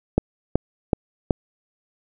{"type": "click train", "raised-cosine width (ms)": 2, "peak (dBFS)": -3, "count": 4, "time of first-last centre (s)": [0.18, 1.308], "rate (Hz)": 2.66, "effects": []}